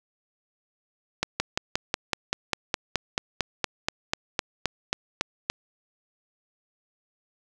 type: slowing click train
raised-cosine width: 0.2 ms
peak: -6 dBFS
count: 20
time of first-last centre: 1.23-5.5 s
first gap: 170 ms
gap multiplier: 1.03
effects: none